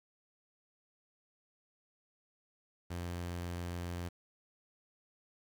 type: tone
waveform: sawtooth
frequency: 87.31 Hz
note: F2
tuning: in tune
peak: -34 dBFS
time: 2.9-4.09 s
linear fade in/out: 10 ms
effects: 10-bit